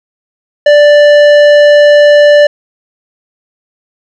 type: tone with tanh clipping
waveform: sine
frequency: 587.3 Hz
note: D5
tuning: in tune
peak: -3 dBFS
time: 0.66-2.47 s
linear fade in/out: 5 ms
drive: 13 dB
effects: none